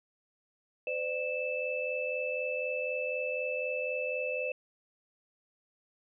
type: tone cluster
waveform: sine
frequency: 511 / 595 / 2632 Hz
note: C5 / D5 / E7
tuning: -41 / +22 / -3 cents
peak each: -34 / -37 / -35 dBFS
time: 0.87-4.52 s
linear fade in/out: 2 ms
effects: none